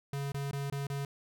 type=tone with dropouts; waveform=square; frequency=140 Hz; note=C#3; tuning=18 cents sharp; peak=-34 dBFS; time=0.13-1.05 s; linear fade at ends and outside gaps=2 ms; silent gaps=0.32-0.344 / 0.512-0.53 / 0.7-0.723 / 0.869-0.9 s; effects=none